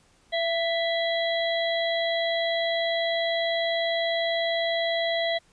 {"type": "harmonic tone with a mistuned harmonic", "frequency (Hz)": 660, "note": "E5", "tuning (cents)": 2, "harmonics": [1, 3, 5, 6], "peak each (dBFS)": [-25, -30, -32, -34], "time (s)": [0.32, 5.39], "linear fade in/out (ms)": 20, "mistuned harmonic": 1, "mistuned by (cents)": 26, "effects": ["pink hiss -61 dBFS RMS until 5.52 s", "resampled to 22050 Hz"]}